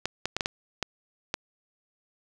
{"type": "clicks", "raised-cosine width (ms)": 0.2, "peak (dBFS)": -10, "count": 7, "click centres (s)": [0.056, 0.256, 0.366, 0.408, 0.459, 0.827, 1.341], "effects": []}